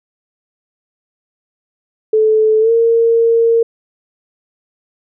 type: tone with pitch glide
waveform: sine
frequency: 435.2 to 460 Hz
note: A4 to A#4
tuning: -19 to -23 cents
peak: -8 dBFS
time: 2.13-3.63 s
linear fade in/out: 5 ms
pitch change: +96 cents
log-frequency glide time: 2.6-2.71 s
effects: none